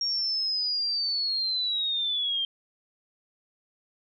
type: linear sweep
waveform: sine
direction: down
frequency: 5588 to 3162 Hz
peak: -25 dBFS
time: 0.01-2.45 s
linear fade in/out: 2 ms
effects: none